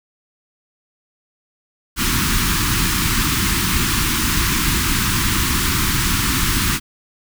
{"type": "band-stop noise", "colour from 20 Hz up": "pink", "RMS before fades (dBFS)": -18, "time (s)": [1.96, 6.8], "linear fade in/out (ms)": 50, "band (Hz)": [350, 990], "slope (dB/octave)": 48, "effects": []}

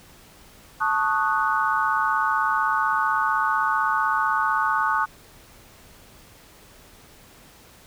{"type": "chord", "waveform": "sine", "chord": "D# half-diminished seventh", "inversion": "second", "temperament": "equal", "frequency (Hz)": [880, 1108.7, 1244.5, 1480], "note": ["A5", "C#6", "D#6", "F#6"], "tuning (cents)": [0, 0, 0, 0], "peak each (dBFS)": -25, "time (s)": [0.8, 5.06], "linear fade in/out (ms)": 20, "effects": ["pink hiss -50 dBFS RMS until 7.86 s"]}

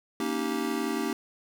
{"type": "chord", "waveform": "square", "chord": "Eb dominant seventh", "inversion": "second", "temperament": "just", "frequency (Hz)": [233.3, 280, 311.1, 388.9], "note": ["Bb3", "Db4", "Eb4", "G4"], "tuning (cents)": [2, 18, 0, -14], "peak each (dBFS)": -34, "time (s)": [0.2, 1.13], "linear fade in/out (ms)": 2, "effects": []}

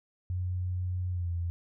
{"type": "tone with pitch glide", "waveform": "sine", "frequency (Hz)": [90.7, 85.96], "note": ["F#2", "F2"], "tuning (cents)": [-34, -27], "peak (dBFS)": -29, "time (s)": [0.3, 1.5], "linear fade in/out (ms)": 0, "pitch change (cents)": -93, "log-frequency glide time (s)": [1.09, 1.31], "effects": []}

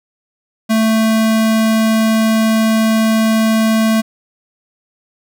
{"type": "tone", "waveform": "square", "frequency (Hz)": 221.4, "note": "A3", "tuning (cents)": 11, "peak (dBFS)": -11, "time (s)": [0.69, 4.02], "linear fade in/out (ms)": 20, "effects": []}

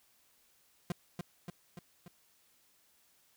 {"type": "tone with echo", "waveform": "40% pulse", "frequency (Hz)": 174.61, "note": "F3", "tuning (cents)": 0, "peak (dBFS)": -31, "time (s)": [0.9, 0.92], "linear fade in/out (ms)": 2, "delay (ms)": 290, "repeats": 4, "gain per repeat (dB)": -4, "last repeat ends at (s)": 2.08, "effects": ["white hiss -69 dBFS RMS until 3.36 s"]}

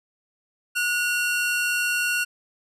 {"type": "tone pair together", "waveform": "45% pulse", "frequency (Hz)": [1456, 2749], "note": ["F#6", "F7"], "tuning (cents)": [-28, -28], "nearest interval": "major seventh", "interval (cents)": 1100, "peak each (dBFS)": [-24, -25], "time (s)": [0.75, 2.25], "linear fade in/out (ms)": 20, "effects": ["resampled to 32000 Hz"]}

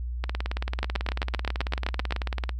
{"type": "two click trains", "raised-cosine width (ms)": 0.3, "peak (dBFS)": [-10, -14], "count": [11, 42], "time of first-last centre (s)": [[0.83, 2.124], [0.24, 2.493]], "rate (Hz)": [7.73, 18.2], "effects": ["noise-tail reverb RT60 0.1 s tail -26 dB re dry", "added 60 Hz sine -29 dBFS peak until 2.59 s"]}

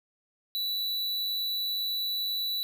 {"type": "tone", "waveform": "square", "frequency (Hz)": 3951, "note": "B7", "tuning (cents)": 0, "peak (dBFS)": -29, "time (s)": [0.55, 2.63], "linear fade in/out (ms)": 0, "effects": []}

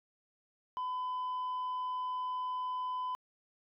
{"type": "tone", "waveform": "sine", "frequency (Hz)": 1007, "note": "B5", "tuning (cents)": 33, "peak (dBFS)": -31, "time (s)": [0.77, 3.15], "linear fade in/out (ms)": 0, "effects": ["tanh soft clip ceiling -33 dBFS"]}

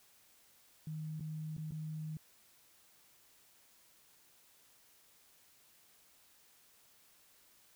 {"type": "tone with dropouts", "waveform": "sine", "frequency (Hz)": 155.8, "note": "D#3", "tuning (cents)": 3, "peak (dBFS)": -39, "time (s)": [0.87, 2.17], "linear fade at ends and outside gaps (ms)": 2, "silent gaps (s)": [[1.197, 1.207], [1.567, 1.58], [1.709, 1.72]], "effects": ["white hiss -66 dBFS RMS until 7.75 s"]}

